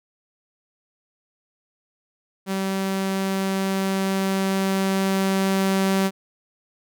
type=tone with level ramp; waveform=sawtooth; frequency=192.7 Hz; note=G3; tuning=29 cents flat; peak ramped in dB=-19 to -14 dBFS; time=2.46-6.11 s; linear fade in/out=50 ms; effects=none